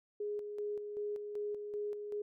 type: tone with tremolo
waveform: sine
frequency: 415.3 Hz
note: G#4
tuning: in tune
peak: -35 dBFS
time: 0.2-2.22 s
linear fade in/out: 5 ms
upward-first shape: square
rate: 2.6 Hz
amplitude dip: 45%
effects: none